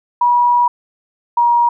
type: tone pair in turn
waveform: sine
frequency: 967 / 950.9 Hz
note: B5 / A#5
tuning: -37 / +34 cents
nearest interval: unison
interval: 29 cents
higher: first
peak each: -9 dBFS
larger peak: neither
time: 0.21-0.68 / 1.37-1.69 s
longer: first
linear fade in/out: 5 ms
effects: none